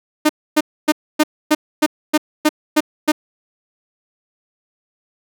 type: tone bursts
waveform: sawtooth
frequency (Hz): 304.6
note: D#4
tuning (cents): -37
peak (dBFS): -6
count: 10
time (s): 0.25-3.12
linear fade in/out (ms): 10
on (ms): 44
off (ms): 270
effects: none